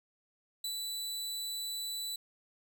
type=tone with ADSR envelope; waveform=sawtooth; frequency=3970 Hz; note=B7; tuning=8 cents sharp; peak=-31 dBFS; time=0.64-2.16 s; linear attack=4 ms; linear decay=83 ms; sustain=-2 dB; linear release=5 ms; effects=none